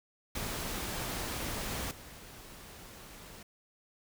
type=noise with level steps; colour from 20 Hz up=pink; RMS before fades=-37 / -50 dBFS; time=0.35-3.43 s; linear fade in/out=5 ms; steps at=1.91 s; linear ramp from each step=2 ms; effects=none